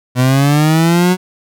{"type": "linear sweep", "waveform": "30% pulse", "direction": "up", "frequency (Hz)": [123.5, 185.2], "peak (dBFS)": -6, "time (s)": [0.15, 1.17], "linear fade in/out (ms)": 50, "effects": []}